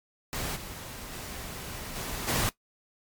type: noise with level steps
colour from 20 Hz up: pink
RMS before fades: -33 / -41 / -39 / -35 / -27 dBFS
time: 0.33-2.49 s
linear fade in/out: 0 ms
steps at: 0.55 / 1.12 / 1.95 / 2.27 s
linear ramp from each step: 20 ms
effects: noise-tail reverb RT60 0.1 s tail -17 dB re dry + MP3 96 kbps